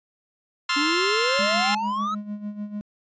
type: chord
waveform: 20% pulse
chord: F major seventh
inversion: second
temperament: just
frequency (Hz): 1047.7 / 1309.6 / 1396.9 / 1746.1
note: C6 / E6 / F6 / A6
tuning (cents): +2 / -12 / 0 / -14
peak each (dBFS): -20 / -24 / -21 / -25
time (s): 0.69-1.75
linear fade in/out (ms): 5
type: exponential sweep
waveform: triangle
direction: up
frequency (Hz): 279.6 to 1318.5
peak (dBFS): -22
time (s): 0.76-2.15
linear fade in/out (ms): 10
type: tone with tremolo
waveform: triangle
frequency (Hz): 207.7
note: G#3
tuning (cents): 0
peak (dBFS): -25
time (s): 1.39-2.81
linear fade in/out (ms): 0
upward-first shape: sine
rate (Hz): 6.7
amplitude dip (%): 70
effects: resampled to 16000 Hz